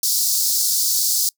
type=high-pass noise; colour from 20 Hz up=pink; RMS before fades=-19 dBFS; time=0.03-1.29 s; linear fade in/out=2 ms; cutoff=4400 Hz; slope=48 dB/octave; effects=noise-tail reverb RT60 0.1 s tail -24 dB re dry